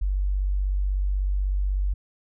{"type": "tone", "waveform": "sine", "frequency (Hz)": 48.12, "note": "G1", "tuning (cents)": -31, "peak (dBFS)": -21, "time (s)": [0.01, 1.94], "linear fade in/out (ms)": 10, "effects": []}